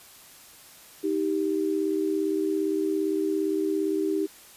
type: tone pair together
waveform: sine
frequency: 313.9 / 391.4 Hz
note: D#4 / G4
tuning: +15 / -3 cents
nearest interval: major third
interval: 382 cents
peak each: -26 dBFS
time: 1.03-4.27 s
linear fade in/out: 20 ms
effects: white hiss -50 dBFS RMS until 4.56 s + resampled to 32000 Hz